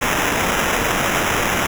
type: noise with sample-and-hold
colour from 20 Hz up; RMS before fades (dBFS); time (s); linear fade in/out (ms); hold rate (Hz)
violet; -19; 0.01-1.67; 10; 4410
effects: none